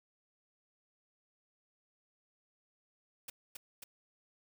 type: noise with echo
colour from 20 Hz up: white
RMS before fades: -44 dBFS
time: 3.28-3.3 s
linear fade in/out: 5 ms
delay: 270 ms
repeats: 2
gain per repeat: -2 dB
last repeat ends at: 3.84 s
effects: none